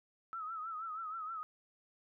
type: tone with vibrato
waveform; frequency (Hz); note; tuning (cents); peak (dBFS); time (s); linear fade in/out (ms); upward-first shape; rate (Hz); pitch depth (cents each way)
sine; 1296; E6; -30; -39; 0.33-1.43; 0; triangle; 6.3; 95
effects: none